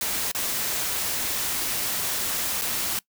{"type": "noise with dropouts", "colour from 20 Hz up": "white", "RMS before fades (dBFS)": -27, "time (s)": [0.01, 2.99], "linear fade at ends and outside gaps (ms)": 2, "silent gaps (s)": [[0.316, 0.348], [2.614, 2.618]], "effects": ["noise-tail reverb RT60 0.1 s tail -22 dB re dry"]}